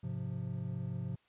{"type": "chord", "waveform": "triangle", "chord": "F minor", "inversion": "first", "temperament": "equal with one note detuned", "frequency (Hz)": [103.83, 130.81, 175.73], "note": ["Ab2", "C3", "F3"], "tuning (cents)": [0, 0, 11], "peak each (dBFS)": [-39, -37, -39], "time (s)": [0.03, 1.16], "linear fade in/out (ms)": 10, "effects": ["white hiss -71 dBFS RMS until 1.28 s", "resampled to 8000 Hz"]}